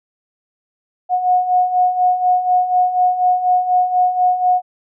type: beating tone pair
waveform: sine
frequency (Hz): 725 / 729.1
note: F#5 / F#5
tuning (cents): -35 / -26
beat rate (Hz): 4.1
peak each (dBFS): -19 / -13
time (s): 1.09-4.62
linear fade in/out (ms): 50
effects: none